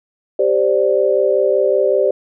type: chord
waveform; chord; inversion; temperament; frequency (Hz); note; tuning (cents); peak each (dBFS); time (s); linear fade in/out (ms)
sine; G suspended fourth; none; just; 392 / 522.7 / 588; G4 / C5 / D5; 0 / -2 / +2; -16; 0.39-2.11; 5
effects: none